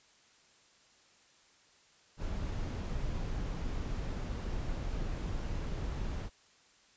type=noise; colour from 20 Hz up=brown; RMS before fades=-36 dBFS; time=2.17-6.3 s; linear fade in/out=50 ms; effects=white hiss -64 dBFS RMS until 6.96 s + resampled to 16000 Hz